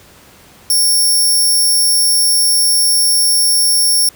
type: tone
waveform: 15% pulse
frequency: 5490 Hz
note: F8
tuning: 31 cents flat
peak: -4 dBFS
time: 0.7-4.09 s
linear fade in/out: 2 ms
effects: pink hiss -43 dBFS RMS until 4.15 s + high-pass 60 Hz 12 dB/octave